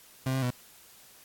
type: tone with pitch steps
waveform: 30% pulse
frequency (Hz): 131.1 / 132.5 / 124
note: C3 / C3 / B2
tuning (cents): +4 / +22 / +7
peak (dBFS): -24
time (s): 0.26-0.506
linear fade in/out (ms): 5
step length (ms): 82
effects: white hiss -55 dBFS RMS until 1.24 s + AAC 64 kbps